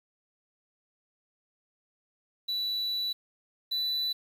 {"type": "tone pair in turn", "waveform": "triangle", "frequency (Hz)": [3951, 3976], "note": ["B7", "B7"], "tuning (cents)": [0, 11], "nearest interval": "unison", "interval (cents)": 11, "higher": "second", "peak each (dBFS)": [-27, -26], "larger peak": "second", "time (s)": [[2.48, 3.13], [3.71, 4.13]], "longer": "first", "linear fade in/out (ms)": 10, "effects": ["9-bit"]}